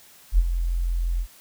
sine tone with ADSR envelope, 43.08 Hz, F1, 23 cents flat, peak -11 dBFS, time 0.32-1.27 s, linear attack 63 ms, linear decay 40 ms, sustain -10 dB, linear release 69 ms, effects white hiss -51 dBFS RMS until 1.4 s

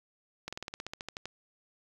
slowing click train, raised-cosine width 0.2 ms, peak -21 dBFS, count 13, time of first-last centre 0.48-1.256 s, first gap 46 ms, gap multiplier 1.06, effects 8-bit

